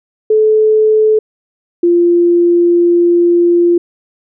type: tone pair in turn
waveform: sine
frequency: 432.9 / 346.2 Hz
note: A4 / F4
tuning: -28 / -15 cents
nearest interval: major third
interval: 387 cents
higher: first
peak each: -6 dBFS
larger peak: neither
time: 0.3-1.19 / 1.83-3.78 s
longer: second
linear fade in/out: 5 ms
effects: none